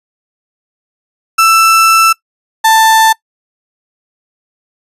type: tone pair in turn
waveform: 35% pulse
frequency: 1328 / 886.3 Hz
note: E6 / A5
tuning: +12 / +12 cents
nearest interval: perfect fifth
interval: 700 cents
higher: first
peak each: -3 dBFS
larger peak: neither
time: 1.38-2.13 / 2.64-3.13 s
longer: first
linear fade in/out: 10 ms
effects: noise-tail reverb RT60 0.1 s tail -21 dB re dry + resampled to 32000 Hz